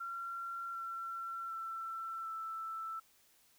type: tone with pitch steps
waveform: sine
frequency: 1369 / 1354.1 / 1339.3 / 1324.7 Hz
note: F6 / E6 / E6 / E6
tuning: -35 / +46 / +27 / +8 cents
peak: -39 dBFS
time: 0-3 s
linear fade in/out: 10 ms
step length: 750 ms
effects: white hiss -68 dBFS RMS until 3.58 s